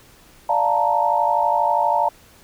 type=chord; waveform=sine; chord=Bb major seventh; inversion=first; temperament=equal; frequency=587.3 / 698.5 / 880 / 932.3 Hz; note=D5 / F5 / A5 / Bb5; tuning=0 / 0 / 0 / 0 cents; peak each=-24 / -22 / -20 / -20 dBFS; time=0.49-2.09 s; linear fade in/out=5 ms; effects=pink hiss -50 dBFS RMS until 2.43 s